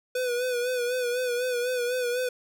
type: tone with vibrato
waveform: square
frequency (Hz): 493.9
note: B4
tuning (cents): 0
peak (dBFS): -26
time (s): 0.15-2.29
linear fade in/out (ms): 5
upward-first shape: sine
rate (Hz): 4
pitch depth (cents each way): 51
effects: none